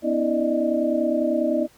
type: tone cluster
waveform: sine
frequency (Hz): 249.9 / 284.2 / 321.5 / 596 / 626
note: B3 / C#4 / E4 / D5 / D#5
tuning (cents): +21 / +43 / -43 / +25 / +10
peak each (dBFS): -25 / -32 / -24 / -24 / -27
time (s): 0.02-1.68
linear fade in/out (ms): 50
effects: pink hiss -55 dBFS RMS until 1.77 s